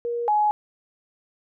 sine tone pair in turn, 473.8 / 841.5 Hz, A#4 / G#5, +28 / +23 cents, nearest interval minor seventh, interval 995 cents, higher second, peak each -24 / -17 dBFS, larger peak second, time 0.05-0.28 / 0.28-0.51 s, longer neither, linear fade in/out 0 ms, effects none

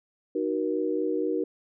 sine tone cluster, 309.1 / 373.4 / 474.1 Hz, D#4 / F#4 / A#4, -11 / +16 / +29 cents, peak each -29 dBFS, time 0.35-1.44 s, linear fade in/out 5 ms, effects none

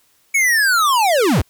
square linear sweep, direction down, 2246 to 51.91 Hz, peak -13 dBFS, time 0.34-1.42 s, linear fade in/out 10 ms, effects white hiss -58 dBFS RMS until 1.49 s

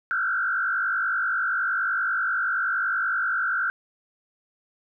sine tone with frequency modulation, 1463 Hz, F#6, 20 cents flat, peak -22 dBFS, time 0.11-3.7 s, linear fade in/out 0 ms, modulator 50.5 Hz, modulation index 2.2, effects none

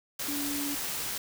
sine tone in noise, 287.1 Hz, D4, 39 cents flat, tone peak -33 dBFS, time 0.28-0.75 s, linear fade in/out 5 ms, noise white, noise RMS -34 dBFS, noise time 0.19-1.18 s, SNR -2 dB, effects none

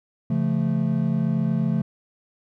triangle chord, Db augmented, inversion none, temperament equal with one note detuned, 138.59 / 171.52 / 220 Hz, Db3 / F3 / A3, 0 / -31 / 0 cents, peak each -23 / -22 / -22 dBFS, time 0.3-1.82 s, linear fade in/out 5 ms, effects none

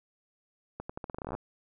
accelerating click train, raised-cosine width 1 ms, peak -23 dBFS, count 16, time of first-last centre 0.8-1.35 s, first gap 95 ms, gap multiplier 0.84, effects none

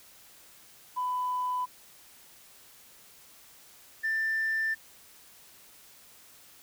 sine tone pair in turn, 999 / 1780 Hz, B5 / A6, +20 / +20 cents, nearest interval minor seventh, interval 1000 cents, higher second, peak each -27 / -25 dBFS, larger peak second, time 0.96-1.66 / 4.03-4.75 s, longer second, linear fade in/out 20 ms, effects tanh soft clip ceiling -23 dBFS + white hiss -55 dBFS RMS until 6.62 s

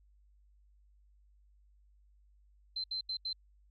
sine tone bursts at uneven times, 4098 Hz, C8, 37 cents flat, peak -34 dBFS, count 4, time 2.76-2.84 / 2.91-3.01 / 3.09-3.17 / 3.25-3.33 s, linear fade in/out 5 ms, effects added 50 Hz sine -62 dBFS peak until 3.7 s + AAC 64 kbps

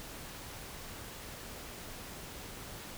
silence, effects pink hiss -46 dBFS RMS until 2.97 s

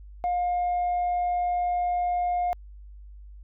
sine tone, 711 Hz, F5, 31 cents sharp, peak -21 dBFS, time 0.24-2.53 s, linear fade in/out 0 ms, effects tanh soft clip ceiling -21 dBFS + added 50 Hz sine -42 dBFS peak until 3.43 s

